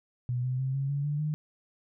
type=tone with pitch steps; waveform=sine; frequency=123.47 / 127.82 / 132.33 / 137 / 141.83 / 146.83 / 152.01 Hz; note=B2 / C3 / C3 / C#3 / C#3 / D3 / D#3; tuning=0 / -40 / +20 / -20 / +40 / 0 / -40 cents; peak=-27 dBFS; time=0.29-1.34 s; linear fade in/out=0 ms; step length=150 ms; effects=none